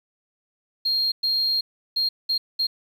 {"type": "tone bursts at uneven times", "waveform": "sine", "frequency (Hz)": 4223, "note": "C8", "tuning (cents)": 15, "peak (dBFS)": -18, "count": 5, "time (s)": [[0.85, 1.12], [1.23, 1.61], [1.96, 2.09], [2.29, 2.38], [2.59, 2.67]], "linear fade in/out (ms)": 10, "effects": ["tanh soft clip ceiling -17 dBFS", "9-bit"]}